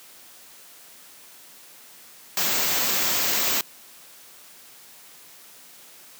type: band-stop noise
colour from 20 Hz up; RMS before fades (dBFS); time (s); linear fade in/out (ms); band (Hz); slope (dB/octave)
white; -23; 2.37-3.61; 2; 8300 to 12000; 96
effects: white hiss -48 dBFS RMS until 6.19 s + high-pass 150 Hz 12 dB/octave